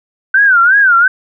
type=tone with vibrato; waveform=sine; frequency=1506 Hz; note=F#6; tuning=30 cents sharp; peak=-5 dBFS; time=0.34-1.08 s; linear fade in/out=5 ms; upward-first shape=sine; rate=2.8 Hz; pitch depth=170 cents each way; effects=none